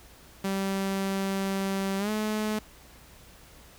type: tone with pitch glide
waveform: sawtooth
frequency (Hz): 194.3 to 214.3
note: G3 to A3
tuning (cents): -15 to -45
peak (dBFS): -23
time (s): 0.44-2.59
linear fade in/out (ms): 5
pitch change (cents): +170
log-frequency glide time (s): 1.98-2.1
effects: added 60 Hz sine -57 dBFS peak until 3.78 s + pink hiss -53 dBFS RMS until 3.78 s